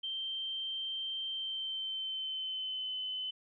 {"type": "tone with pitch glide", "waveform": "sine", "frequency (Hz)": [3136, 3034], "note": ["G7", "F#7"], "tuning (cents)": [0, 43], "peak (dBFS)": -35, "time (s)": [0.03, 3.31], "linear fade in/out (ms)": 10, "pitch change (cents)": -57, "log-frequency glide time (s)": [1.29, 2.94], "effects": []}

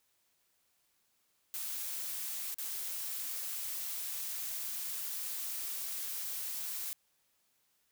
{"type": "noise with dropouts", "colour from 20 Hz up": "blue", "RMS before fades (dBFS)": -39, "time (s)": [1.54, 6.93], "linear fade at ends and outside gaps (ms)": 0, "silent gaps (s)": [2.543, 2.584], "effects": ["white hiss -75 dBFS RMS until 7.91 s"]}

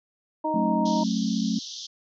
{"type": "harmonic tone", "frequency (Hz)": 311.1, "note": "D#4", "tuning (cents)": 0, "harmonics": [1, 2, 3], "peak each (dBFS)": [-29, -29, -26], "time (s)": [0.44, 1.04], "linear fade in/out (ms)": 10}
{"type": "chord", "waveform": "sine", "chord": "F# minor", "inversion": "none", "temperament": "equal with one note detuned", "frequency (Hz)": [185, 220, 270.9], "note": ["F#3", "A3", "C#4"], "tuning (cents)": [0, 0, -40], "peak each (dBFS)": [-28, -25, -30], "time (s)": [0.54, 1.59], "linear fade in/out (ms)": 5}
{"type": "band-pass noise", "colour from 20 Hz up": "white", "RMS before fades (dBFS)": -38, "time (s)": [0.85, 1.87], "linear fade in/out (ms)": 10, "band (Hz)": [3100, 6200], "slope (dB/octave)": 96}
{"effects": []}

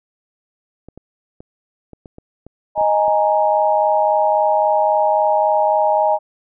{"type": "clicks", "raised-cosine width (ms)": 2, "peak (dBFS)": -24, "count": 10, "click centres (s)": [0.886, 0.976, 1.405, 1.933, 2.058, 2.184, 2.466, 2.778, 2.812, 3.081]}
{"type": "chord", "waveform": "sine", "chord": "D# suspended fourth", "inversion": "none", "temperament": "just", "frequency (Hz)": [622.3, 829.7, 933.4], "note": ["D#5", "G#5", "A#5"], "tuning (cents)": [0, -2, 2], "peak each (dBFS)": [-16, -16, -20], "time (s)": [2.75, 6.19], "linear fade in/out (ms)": 50}
{"effects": []}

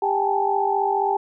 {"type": "tone cluster", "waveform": "sine", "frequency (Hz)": [397.8, 779, 823, 878], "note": ["G4", "G5", "G#5", "A5"], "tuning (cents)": [25, -11, -16, -4], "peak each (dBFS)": -24, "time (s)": [0.02, 1.17], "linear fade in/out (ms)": 5, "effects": []}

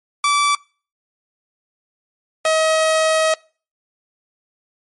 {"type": "tone pair in turn", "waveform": "sawtooth", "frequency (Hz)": [1158, 635.4], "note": ["D6", "D#5"], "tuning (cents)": [-25, 36], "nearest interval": "minor seventh", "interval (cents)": 1039, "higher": "first", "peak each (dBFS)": -10, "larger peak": "neither", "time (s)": [[0.24, 0.55], [2.45, 3.34]], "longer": "second", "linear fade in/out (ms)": 2, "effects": ["noise-tail reverb RT60 0.4 s tail -25 dB re dry", "MP3 48 kbps"]}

